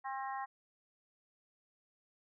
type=harmonic tone; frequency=267.3 Hz; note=C4; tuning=37 cents sharp; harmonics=3 / 4 / 5 / 6 / 7; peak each=-40 / -42 / -52 / -53 / -48 dBFS; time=0.04-0.46 s; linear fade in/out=20 ms; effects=none

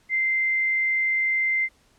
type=tone; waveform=sine; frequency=2083 Hz; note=C7; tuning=8 cents flat; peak=-20 dBFS; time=0.09-1.69 s; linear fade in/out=50 ms; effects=pink hiss -61 dBFS RMS until 1.98 s + low-pass 10000 Hz 12 dB/octave

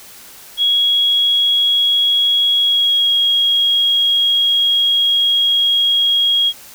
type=tone with pitch glide; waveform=sine; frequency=3322 to 3286 Hz; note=G#7 to G#7; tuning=0 to -19 cents; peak=-11 dBFS; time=0.57-6.53 s; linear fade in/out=50 ms; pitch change=-19 cents; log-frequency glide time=2.6-3.17 s; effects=white hiss -39 dBFS RMS until 6.74 s

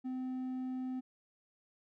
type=tone with hard clipping; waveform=sine; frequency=256.8 Hz; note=C4; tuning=32 cents flat; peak=-37 dBFS; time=0.04-1.01 s; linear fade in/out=20 ms; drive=3 dB; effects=none

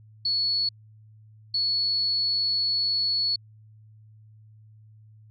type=tone bursts at uneven times; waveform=sine; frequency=4398 Hz; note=C#8; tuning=14 cents flat; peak=-22 dBFS; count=2; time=0.25-0.69 / 1.54-3.36 s; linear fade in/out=5 ms; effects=added 108 Hz sine -49 dBFS peak until 5.3 s

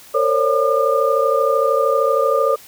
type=tone cluster; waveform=sine; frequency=456.2 / 534 / 567 / 1207 Hz; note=A#4 / C5 / C#5 / D6; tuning=-37 / +35 / +39 / +47 cents; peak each=-19 dBFS; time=0.14-2.56 s; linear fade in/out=10 ms; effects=white hiss -43 dBFS RMS until 2.67 s

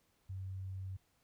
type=tone; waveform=sine; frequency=94.9 Hz; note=F#2; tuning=44 cents sharp; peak=-40 dBFS; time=0.29-0.97 s; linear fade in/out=10 ms; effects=pink hiss -75 dBFS RMS until 1.23 s

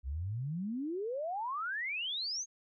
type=exponential sweep; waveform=sine; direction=up; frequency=61 to 6600 Hz; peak=-34 dBFS; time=0.03-2.46 s; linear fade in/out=50 ms; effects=none

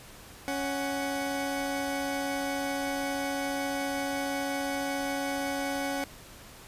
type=tone pair together; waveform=20% pulse; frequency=277.8 / 742.6 Hz; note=C#4 / F#5; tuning=+4 / +6 cents; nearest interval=octave + perfect fourth; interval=1702 cents; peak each=-26 / -30 dBFS; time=0.48-6.04 s; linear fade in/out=0 ms; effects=pink hiss -49 dBFS RMS until 6.67 s + resampled to 32000 Hz

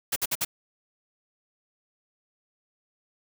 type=noise bursts; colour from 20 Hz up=white; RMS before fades=-26 dBFS; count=4; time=0.12-0.45 s; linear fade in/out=10 ms; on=42 ms; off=54 ms; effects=none

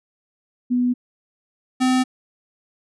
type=tone pair in turn; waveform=sine / square; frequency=246.9 / 256.3 Hz; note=B3 / C4; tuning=0 / -36 cents; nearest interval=minor second; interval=64 cents; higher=second; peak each=-16 / -16 dBFS; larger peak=neither; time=0.7-0.94 / 1.8-2.04 s; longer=neither; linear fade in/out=20 ms; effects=resampled to 24000 Hz

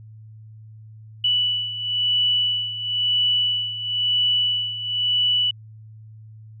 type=beating tone pair; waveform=sine; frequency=2960 / 2960.99 Hz; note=F#7 / F#7; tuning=0 / +1 cents; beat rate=0.99 Hz; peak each=-25 / -20 dBFS; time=1.24-5.51 s; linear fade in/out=5 ms; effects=added 109 Hz sine -40 dBFS peak until 6.6 s

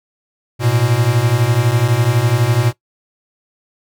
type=beating tone pair; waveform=square; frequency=111.1 / 123.1 Hz; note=A2 / B2; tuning=+17 / -5 cents; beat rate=12 Hz; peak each=-17 / -15 dBFS; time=0.59-2.73 s; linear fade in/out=50 ms; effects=noise-tail reverb RT60 0.1 s tail -18 dB re dry

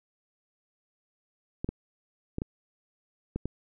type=clicks; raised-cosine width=3 ms; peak=-18 dBFS; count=6; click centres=1.645 / 1.69 / 2.384 / 2.419 / 3.36 / 3.456 s; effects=none

